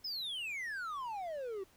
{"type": "exponential sweep", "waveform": "triangle", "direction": "down", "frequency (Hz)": [5274, 370], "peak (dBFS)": -36, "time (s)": [0.04, 1.64], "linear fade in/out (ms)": 10, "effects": ["pink hiss -66 dBFS RMS until 1.76 s"]}